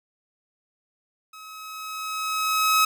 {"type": "tone with level ramp", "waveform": "sawtooth", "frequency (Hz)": 1279, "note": "D#6", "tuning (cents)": 47, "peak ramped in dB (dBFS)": [-38, -12], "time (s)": [1.33, 2.85], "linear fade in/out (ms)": 5, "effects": []}